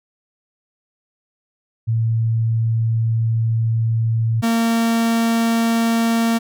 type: tone pair in turn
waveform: sine / 45% pulse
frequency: 113.4 / 229.3 Hz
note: A#2 / A#3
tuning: -47 / -28 cents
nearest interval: octave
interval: 1219 cents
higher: second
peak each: -15 dBFS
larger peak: neither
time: 1.87-4.42 / 4.42-6.39 s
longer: first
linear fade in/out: 20 ms
effects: none